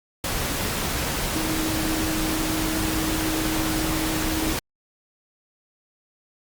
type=tone in noise; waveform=sine; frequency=316.3 Hz; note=D#4; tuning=29 cents sharp; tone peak=-26 dBFS; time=1.35-4.53 s; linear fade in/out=2 ms; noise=pink; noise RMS=-26 dBFS; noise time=0.24-4.59 s; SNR=-3 dB; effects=Opus 48 kbps